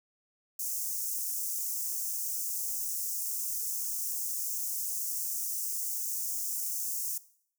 white high-pass noise, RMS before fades -34 dBFS, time 0.59-7.18 s, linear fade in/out 5 ms, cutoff 5700 Hz, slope 48 dB/octave, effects noise-tail reverb RT60 0.6 s tail -18 dB re dry

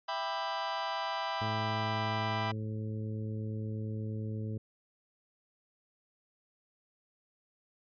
sawtooth chord, E minor seventh, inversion none, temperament just, 659.3 / 791.1 / 988.9 / 1186.7 Hz, E5 / G5 / B5 / D6, 0 / +16 / +2 / +18 cents, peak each -35 / -34 / -32 / -38 dBFS, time 0.08-2.52 s, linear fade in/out 10 ms
harmonic tone, 108.5 Hz, A2, 24 cents flat, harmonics 1 / 2 / 3 / 4 / 5, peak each -35 / -41 / -47 / -47 / -53 dBFS, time 1.41-4.58 s, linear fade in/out 5 ms
effects resampled to 11025 Hz

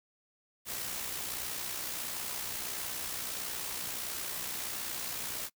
white noise with amplitude modulation, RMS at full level -36 dBFS, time 0.65-5.5 s, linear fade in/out 50 ms, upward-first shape sine, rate 61.5 Hz, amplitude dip 40%, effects noise-tail reverb RT60 0.1 s tail -24 dB re dry

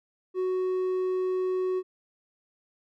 sine tone with hard clipping, 370.6 Hz, F#4, 3 cents sharp, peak -26 dBFS, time 0.34-1.83 s, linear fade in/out 50 ms, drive 3 dB, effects none

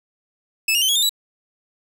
sawtooth tone with pitch steps, 2615 / 2835 / 3074 / 3333 / 3614 / 3918 Hz, E7 / F7 / G7 / G#7 / A7 / B7, -15 / +25 / -35 / +5 / +46 / -15 cents, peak -13 dBFS, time 0.68-1.094 s, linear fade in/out 5 ms, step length 69 ms, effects none

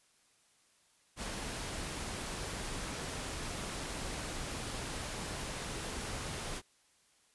pink noise, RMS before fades -40 dBFS, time 1.16-6.62 s, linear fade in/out 50 ms, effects white hiss -69 dBFS RMS until 7.34 s + resampled to 24000 Hz

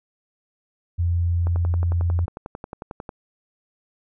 sine tone, 86.1 Hz, F2, 24 cents flat, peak -18 dBFS, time 0.98-2.26 s, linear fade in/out 20 ms
click train, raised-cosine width 1 ms, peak -19 dBFS, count 19, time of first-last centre 1.47-3.092 s, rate 11.1 Hz
effects none

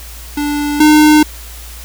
square tone pair in turn, 292.5 / 303.7 Hz, D4 / D#4, -7 / -42 cents, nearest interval minor second, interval 65 cents, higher second, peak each -15 / -5 dBFS, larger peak second, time 0.37-0.8 / 0.8-1.23 s, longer neither, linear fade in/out 5 ms, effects added 58 Hz sine -30 dBFS peak until 1.84 s + white hiss -34 dBFS RMS until 1.84 s

